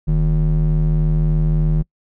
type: ring-modulated tone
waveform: triangle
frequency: 98.4 Hz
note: G2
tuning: 7 cents sharp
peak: -8 dBFS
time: 0.07-1.83 s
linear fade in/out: 20 ms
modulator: 56.7 Hz
effects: noise-tail reverb RT60 0.1 s tail -26 dB re dry